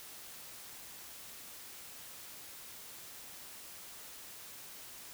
silence, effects white hiss -50 dBFS RMS until 5.13 s

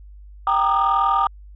sine chord, Eb major seventh, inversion first, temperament equal with one note detuned, 784 / 932.3 / 1204.2 / 1244.5 Hz, G5 / Bb5 / D6 / Eb6, 0 / 0 / +43 / 0 cents, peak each -20 / -21 / -18 / -22 dBFS, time 0.47-1.27 s, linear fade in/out 2 ms, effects tanh soft clip ceiling -10 dBFS + added 50 Hz sine -39 dBFS peak until 1.55 s

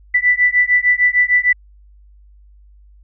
sine beating tone pair, 1975 / 1981.6 Hz, B6 / B6, 0 / +5 cents, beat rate 6.6 Hz, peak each -14 dBFS, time 0.14-1.53 s, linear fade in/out 10 ms, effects added 50 Hz sine -43 dBFS peak until 3.03 s

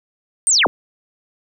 sine linear sweep, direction down, 9110 to 130.81 Hz, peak -11 dBFS, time 0.47-0.67 s, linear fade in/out 0 ms, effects none

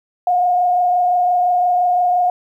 sine tone with frequency modulation, 717 Hz, F5, 45 cents sharp, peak -12 dBFS, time 0.27-2.3 s, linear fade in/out 2 ms, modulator 25.8 Hz, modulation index 0.53, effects 9-bit

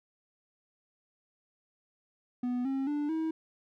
triangle tone with pitch steps, 246.9 / 269.2 / 293.6 / 320.2 Hz, B3 / C4 / D4 / D#4, 0 / +49 / 0 / +50 cents, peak -27 dBFS, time 2.43-3.31 s, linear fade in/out 5 ms, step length 220 ms, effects none

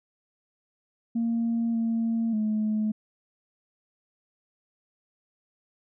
sine tone with pitch steps, 231.2 / 228.1 / 214.9 Hz, A#3 / A#3 / A3, -14 / -37 / -41 cents, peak -22 dBFS, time 1.15-2.92 s, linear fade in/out 10 ms, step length 590 ms, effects tanh soft clip ceiling -20 dBFS

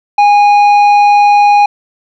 sine tone with tanh clipping, 822 Hz, G#5, 18 cents flat, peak -5 dBFS, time 0.18-1.66 s, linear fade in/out 5 ms, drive 8 dB, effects none

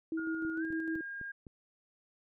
sine tone with tremolo, 323.2 Hz, E4, 34 cents flat, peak -32 dBFS, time 0.12-1.01 s, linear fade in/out 2 ms, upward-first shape square, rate 6.6 Hz, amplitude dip 35%
sine tone with pitch glide, 1424 to 1617 Hz, F6 to G#6, +33 to -47 cents, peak -39 dBFS, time 0.17-1.32 s, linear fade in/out 10 ms, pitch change +220 cents, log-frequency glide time 0.55-0.64 s
click train, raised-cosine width 3 ms, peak -36 dBFS, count 5, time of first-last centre 0.45-1.468 s, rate 3.93 Hz
effects none

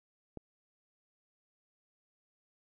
click, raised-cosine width 2 ms, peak -29 dBFS, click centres 0.373 s, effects none

